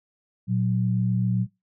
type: tone pair together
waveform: sine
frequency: 117.32 / 185 Hz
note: A#2 / F#3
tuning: +12 / 0 cents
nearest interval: minor sixth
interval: 788 cents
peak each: -23 dBFS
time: 0.47-1.47 s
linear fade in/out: 50 ms
effects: noise-tail reverb RT60 0.2 s tail -20 dB re dry